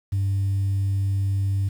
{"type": "tone", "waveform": "sine", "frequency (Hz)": 98, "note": "G2", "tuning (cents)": 0, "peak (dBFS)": -18, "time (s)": [0.12, 1.69], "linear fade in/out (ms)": 10, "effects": ["tanh soft clip ceiling -18 dBFS", "8-bit"]}